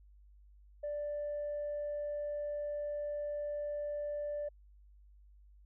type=tone; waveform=sine; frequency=587.3 Hz; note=D5; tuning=in tune; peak=-34 dBFS; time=0.83-4.49 s; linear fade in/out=10 ms; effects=tanh soft clip ceiling -32 dBFS + added 50 Hz sine -57 dBFS peak until 5.65 s